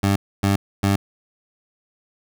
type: tone bursts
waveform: 20% pulse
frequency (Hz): 98.9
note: G2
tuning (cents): +16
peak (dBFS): -11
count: 3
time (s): 0.03-0.96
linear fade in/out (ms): 5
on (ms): 130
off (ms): 270
effects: none